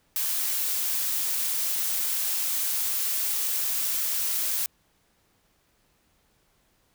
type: noise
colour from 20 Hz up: blue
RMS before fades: -27 dBFS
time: 0.16-4.66 s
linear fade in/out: 0 ms
effects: pink hiss -67 dBFS RMS until 6.94 s